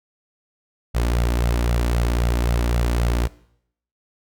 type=tone with flanger; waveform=sawtooth; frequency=59 Hz; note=A#1; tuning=22 cents sharp; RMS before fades=-20 dBFS; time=0.94-3.28 s; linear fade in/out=20 ms; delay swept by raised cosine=1.4 to 3.5 ms; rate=3.8 Hz; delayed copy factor=+0.5; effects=noise-tail reverb RT60 0.7 s tail -20 dB re dry